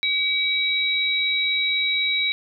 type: tone pair together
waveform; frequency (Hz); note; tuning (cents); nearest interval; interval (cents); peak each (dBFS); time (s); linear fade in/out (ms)
sine; 2288 / 3848; D7 / B7; -46 / -46; major sixth; 900; -22; 0.03-2.32; 0
effects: none

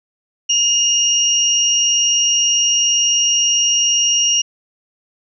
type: tone pair together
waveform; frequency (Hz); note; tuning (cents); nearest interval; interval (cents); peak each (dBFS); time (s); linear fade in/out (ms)
sine; 2841 / 5682; F7 / F8; +29 / +29; octave; 1200; -15; 0.49-4.42; 10
effects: none

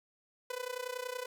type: tone with amplitude modulation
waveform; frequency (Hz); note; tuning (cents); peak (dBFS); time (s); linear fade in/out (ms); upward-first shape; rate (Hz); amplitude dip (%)
sawtooth; 500; B4; +21; -30; 0.5-1.26; 5; sine; 30.6; 85
effects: none

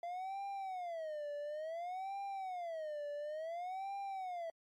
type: tone with vibrato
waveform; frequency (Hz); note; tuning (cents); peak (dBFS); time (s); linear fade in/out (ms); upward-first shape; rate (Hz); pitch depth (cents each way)
triangle; 680; F5; -46; -38; 0.03-4.5; 2; sine; 0.57; 270
effects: AAC 64 kbps

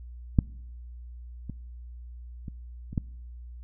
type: clicks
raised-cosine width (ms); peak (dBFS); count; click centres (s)
5; -6 / -22 / -24 / -25 / -13; 5; 0.388 / 1.497 / 2.482 / 2.93 / 2.978
effects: noise-tail reverb RT60 0.9 s tail -25 dB re dry + added 60 Hz sine -40 dBFS peak until 3.63 s

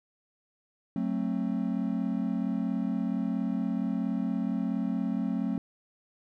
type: chord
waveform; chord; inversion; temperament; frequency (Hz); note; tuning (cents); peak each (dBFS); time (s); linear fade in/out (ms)
triangle; F# diminished; none; just; 185 / 222 / 266.4; F#3 / A3 / C4; 0 / +16 / +31; -30 / -29 / -30; 0.96-5.58; 2
effects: none

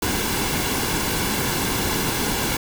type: noise with comb filter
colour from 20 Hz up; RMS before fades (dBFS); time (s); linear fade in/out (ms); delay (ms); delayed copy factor
pink; -23; 0.02-2.57; 5; 1.6; -0.5
effects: none

